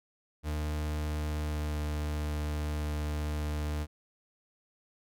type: tone with pitch glide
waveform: 40% pulse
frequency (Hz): 75.8 to 75.15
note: D#2 to D2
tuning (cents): -45 to +40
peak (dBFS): -30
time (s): 0.43-3.87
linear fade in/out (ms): 50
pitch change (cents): -15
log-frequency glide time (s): 1.42-1.74
effects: none